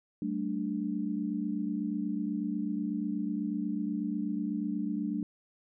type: chord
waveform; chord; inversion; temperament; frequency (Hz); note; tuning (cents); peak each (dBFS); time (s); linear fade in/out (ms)
sine; G suspended second; none; equal with one note detuned; 191.85 / 220 / 293.7; G3 / A3 / D4; -37 / 0 / 0; -35 / -34 / -34; 0.22-5.23; 2
effects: none